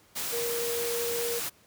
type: tone in noise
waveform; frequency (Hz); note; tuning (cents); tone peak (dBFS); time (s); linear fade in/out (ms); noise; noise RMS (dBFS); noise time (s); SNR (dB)
sine; 471.3; A#4; +19; -30; 0.32-1.4; 20; white; -33; 0.15-1.5; 0
effects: pink hiss -60 dBFS RMS until 1.66 s + high-pass 80 Hz 12 dB/octave